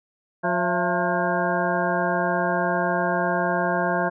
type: harmonic tone with a mistuned harmonic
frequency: 178.4 Hz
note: F3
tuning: 37 cents sharp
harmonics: 1 / 2 / 3 / 4 / 5 / 6 / 8 / 9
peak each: -28 / -29 / -29 / -25 / -29 / -31 / -31 / -29 dBFS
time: 0.43-4.1 s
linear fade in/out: 20 ms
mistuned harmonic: 4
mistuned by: -87 cents
effects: none